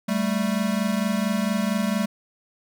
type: tone pair together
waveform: square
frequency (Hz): 195.62 / 220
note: G3 / A3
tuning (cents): -3 / 0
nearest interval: major second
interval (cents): 203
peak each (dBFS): -25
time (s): 0.08-2.06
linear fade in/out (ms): 10
effects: none